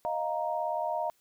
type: chord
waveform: sine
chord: Eb suspended second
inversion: none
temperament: just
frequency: 622.3 / 700 / 933.4 Hz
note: Eb5 / F5 / Bb5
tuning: 0 / +4 / +2 cents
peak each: -33 dBFS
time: 0.05-1.1 s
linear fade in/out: 0 ms
effects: white hiss -69 dBFS RMS until 1.2 s